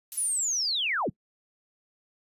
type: noise with exponential decay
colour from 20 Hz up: violet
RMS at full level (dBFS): -34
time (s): 0.12-1.04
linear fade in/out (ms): 0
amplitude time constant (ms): 200
type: linear sweep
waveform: sine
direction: down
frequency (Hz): 10190 to 73.9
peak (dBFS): -25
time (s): 0.17-1.1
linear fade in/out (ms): 10
effects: noise-tail reverb RT60 0.1 s tail -25 dB re dry + resampled to 32000 Hz